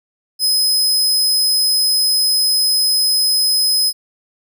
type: tone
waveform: sawtooth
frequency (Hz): 5070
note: D#8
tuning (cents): +32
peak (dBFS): -10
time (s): 0.39-3.93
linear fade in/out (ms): 50
effects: none